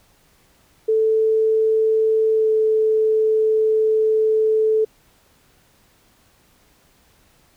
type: tone with pitch glide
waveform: sine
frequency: 440 to 436.7 Hz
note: A4 to A4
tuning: 0 to -13 cents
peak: -14 dBFS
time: 0.88-4.85 s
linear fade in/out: 10 ms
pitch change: -13 cents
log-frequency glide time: 2.33-2.5 s
effects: pink hiss -57 dBFS RMS until 7.56 s